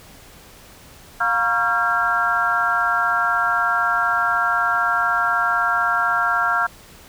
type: tone cluster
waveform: sine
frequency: 707 / 943 / 1105 / 1374 / 1610 Hz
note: F5 / A#5 / C#6 / F6 / G6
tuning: +21 / +20 / -6 / -29 / +46 cents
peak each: -25 / -26 / -27 / -19 / -23 dBFS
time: 1.2-6.67 s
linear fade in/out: 10 ms
effects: pink hiss -45 dBFS RMS until 7.08 s